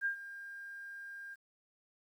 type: tone with ADSR envelope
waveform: sine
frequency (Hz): 1604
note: G6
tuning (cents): +39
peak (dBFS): -29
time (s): 0.01-1.36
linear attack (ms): 44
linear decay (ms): 100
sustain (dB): -15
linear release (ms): 30
effects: 11-bit